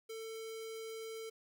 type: tone with notch filter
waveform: square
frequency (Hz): 446.3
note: A4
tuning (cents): +25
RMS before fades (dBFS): -45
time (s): 0.09-1.3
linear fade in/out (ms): 10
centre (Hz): 960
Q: 0.68
effects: none